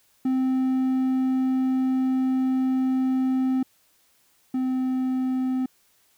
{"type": "tone pair in turn", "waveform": "triangle", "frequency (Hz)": [260.2, 258.1], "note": ["C4", "C4"], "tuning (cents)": [-9, -23], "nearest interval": "unison", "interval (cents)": 14, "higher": "first", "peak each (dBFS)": [-18, -20], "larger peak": "first", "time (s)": [[0.25, 3.63], [4.54, 5.66]], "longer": "first", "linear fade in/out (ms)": 5, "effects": ["white hiss -63 dBFS RMS until 6.17 s"]}